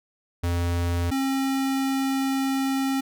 square tone pair in turn, 86.5 / 269.1 Hz, F2 / C4, -16 / +49 cents, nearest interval octave + minor sixth, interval 1965 cents, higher second, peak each -23 dBFS, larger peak neither, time 0.43-1.11 / 1.11-3.01 s, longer second, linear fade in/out 10 ms, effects none

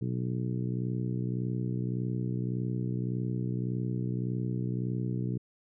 harmonic tone, 61.74 Hz, B1, in tune, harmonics 2 / 3 / 4 / 5 / 6 / 7, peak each -31 / -35 / -41 / -40 / -43 / -46 dBFS, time 0.01-5.38 s, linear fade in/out 10 ms, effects none

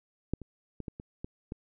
clicks, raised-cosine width 3 ms, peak -16 / -30 / -25 / -24 / -28 / -24 / -24 dBFS, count 7, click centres 0.336 / 0.417 / 0.803 / 0.882 / 0.999 / 1.245 / 1.521 s, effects none

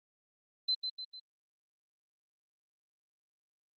sine tone with echo, 4062 Hz, B7, 48 cents sharp, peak -27 dBFS, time 0.68-0.75 s, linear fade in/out 10 ms, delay 150 ms, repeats 3, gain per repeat -6 dB, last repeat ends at 1.2 s, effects Opus 24 kbps

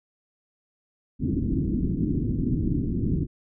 white low-pass noise, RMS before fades -25 dBFS, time 1.19-3.27 s, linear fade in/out 50 ms, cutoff 320 Hz, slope 48 dB/octave, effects none

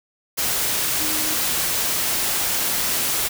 sine tone in noise, 308.8 Hz, D#4, 13 cents flat, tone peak -32 dBFS, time 0.99-1.35 s, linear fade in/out 20 ms, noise white, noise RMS -22 dBFS, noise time 0.37-3.29 s, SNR -13 dB, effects none

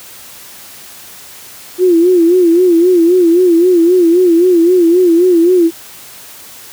sine tone with vibrato, 349.2 Hz, F4, in tune, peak -5 dBFS, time 1.78-5.71 s, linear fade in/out 50 ms, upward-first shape sine, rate 3.8 Hz, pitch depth 100 cents each way, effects white hiss -34 dBFS RMS until 6.72 s + high-pass 60 Hz 12 dB/octave

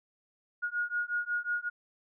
sine beating tone pair, 1436 / 1441.5 Hz, F6 / F#6, +48 / -46 cents, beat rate 5.5 Hz, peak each -33 / -33 dBFS, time 0.62-1.7 s, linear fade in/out 20 ms, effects none

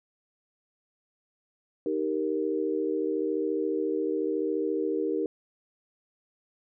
sine chord, Eb major, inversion none, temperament equal, 311.1 / 392 / 466.2 Hz, Eb4 / G4 / Bb4, 0 / 0 / 0 cents, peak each -30 dBFS, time 1.86-5.26 s, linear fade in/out 2 ms, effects none

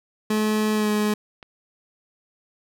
30% pulse tone with pitch glide, 214.5 to 210.7 Hz, A3 to G#3, -44 to +25 cents, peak -17 dBFS, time 0.3-1.14 s, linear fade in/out 5 ms, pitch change -31 cents, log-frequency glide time 0.74-0.89 s
clicks, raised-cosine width 0.3 ms, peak -25 dBFS, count 2, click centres 0.375 / 1.428 s
effects none

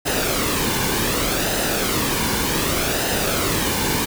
pink noise with flanger, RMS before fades -21 dBFS, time 0.05-4.06 s, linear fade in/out 20 ms, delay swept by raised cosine 0.88 to 1.57 ms, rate 0.66 Hz, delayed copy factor -0.5, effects none

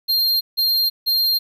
square tone bursts, 4196 Hz, C8, 4 cents sharp, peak -16 dBFS, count 3, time 0.08-1.39 s, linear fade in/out 20 ms, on 330 ms, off 160 ms, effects 9-bit

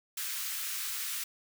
white high-pass noise, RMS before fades -36 dBFS, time 0.17-1.24 s, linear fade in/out 5 ms, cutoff 1300 Hz, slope 24 dB/octave, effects none

